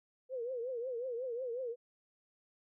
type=tone with vibrato; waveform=sine; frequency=492.2 Hz; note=B4; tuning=6 cents flat; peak=-36 dBFS; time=0.29-1.76 s; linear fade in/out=50 ms; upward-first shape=triangle; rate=5.5 Hz; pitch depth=150 cents each way; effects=none